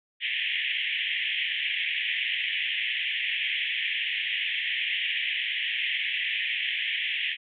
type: band-pass noise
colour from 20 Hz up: white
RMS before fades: -29 dBFS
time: 0.2-7.37 s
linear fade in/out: 50 ms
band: 1800 to 3300 Hz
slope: 96 dB/octave
effects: none